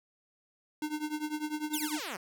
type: tone with tremolo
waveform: square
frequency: 303.4 Hz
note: D#4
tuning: 44 cents flat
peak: -30 dBFS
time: 0.82-2 s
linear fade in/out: 2 ms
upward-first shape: triangle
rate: 10 Hz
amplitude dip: 90%
type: exponential sweep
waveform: 5% pulse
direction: down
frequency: 3900 to 168.1 Hz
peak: -25 dBFS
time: 1.73-2.17 s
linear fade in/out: 10 ms
effects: none